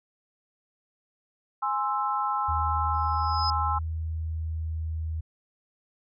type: chord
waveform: sine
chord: Ab augmented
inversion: none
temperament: equal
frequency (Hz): 830.6 / 1046.5 / 1318.5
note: Ab5 / C6 / E6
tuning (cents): 0 / 0 / 0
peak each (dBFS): -29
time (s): 1.62-3.79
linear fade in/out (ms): 10
type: tone with pitch glide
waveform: sine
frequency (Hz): 80.4 to 79.84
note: E2 to D#2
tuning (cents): -43 to +45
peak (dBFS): -28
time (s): 2.48-5.21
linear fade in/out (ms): 10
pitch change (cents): -12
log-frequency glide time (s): 3.9-5.05
type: tone with exponential growth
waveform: sine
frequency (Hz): 5070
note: D#8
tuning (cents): +32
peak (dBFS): -25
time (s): 2.94-3.5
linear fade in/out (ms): 1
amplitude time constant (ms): 120
effects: none